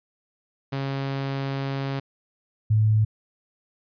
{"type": "tone pair in turn", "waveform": ["sawtooth", "sine"], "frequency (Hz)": [136.8, 108.17], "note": ["C#3", "A2"], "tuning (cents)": [-23, -29], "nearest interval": "major third", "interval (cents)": 406, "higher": "first", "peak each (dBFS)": [-22, -16], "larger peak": "second", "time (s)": [[0.72, 2], [2.7, 3.05]], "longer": "first", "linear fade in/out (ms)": 10, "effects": ["resampled to 11025 Hz"]}